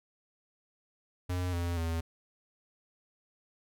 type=tone with pitch steps; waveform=square; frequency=90.1 / 86.23 / 82.53 Hz; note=F#2 / F2 / E2; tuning=-45 / -21 / +3 cents; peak=-31 dBFS; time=1.29-2.01 s; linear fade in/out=10 ms; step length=240 ms; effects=none